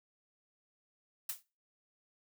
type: noise with exponential decay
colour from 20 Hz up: blue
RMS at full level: -33 dBFS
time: 1.29-1.43 s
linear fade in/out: 5 ms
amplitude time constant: 29 ms
effects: noise-tail reverb RT60 0.3 s tail -20 dB re dry